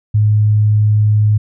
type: tone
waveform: sine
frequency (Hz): 106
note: G#2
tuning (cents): +36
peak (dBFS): -8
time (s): 0.14-1.38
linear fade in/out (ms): 10
effects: none